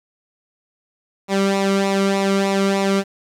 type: tone with flanger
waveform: sawtooth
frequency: 196 Hz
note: G3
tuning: in tune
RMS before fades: -18 dBFS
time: 1.28-3.04 s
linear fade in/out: 50 ms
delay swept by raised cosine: 0.62 to 1.19 ms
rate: 3.3 Hz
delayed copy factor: -0.7
effects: low-pass 8000 Hz 12 dB/octave + 8-bit